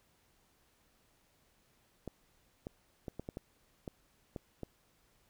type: clicks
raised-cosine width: 2 ms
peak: -27 dBFS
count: 9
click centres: 2.077 / 2.669 / 3.082 / 3.196 / 3.289 / 3.371 / 3.878 / 4.362 / 4.633 s
effects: pink hiss -71 dBFS RMS until 5.29 s